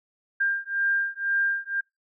sine beating tone pair, 1596 / 1598 Hz, G6 / G6, +31 / +33 cents, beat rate 2 Hz, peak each -26 dBFS, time 0.4-1.81 s, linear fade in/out 10 ms, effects noise-tail reverb RT60 0.2 s tail -26 dB re dry

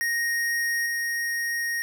square tone with level steps, 1867 Hz, A#6, 2 cents sharp, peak -24 / -26 dBFS, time 0.01-1.82 s, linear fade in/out 0 ms, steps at 0.86 s, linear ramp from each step 2 ms, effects none

